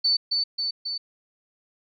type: tone with echo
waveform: sine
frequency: 4508 Hz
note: C#8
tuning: 28 cents sharp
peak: -18 dBFS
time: 0.04-0.17 s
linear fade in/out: 10 ms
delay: 270 ms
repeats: 3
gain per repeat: -3 dB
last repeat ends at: 0.98 s
effects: none